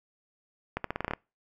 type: accelerating click train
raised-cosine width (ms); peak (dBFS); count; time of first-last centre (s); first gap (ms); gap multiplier
0.5; -15; 9; 0.77-1.135; 73; 0.86
effects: noise-tail reverb RT60 0.3 s tail -26 dB re dry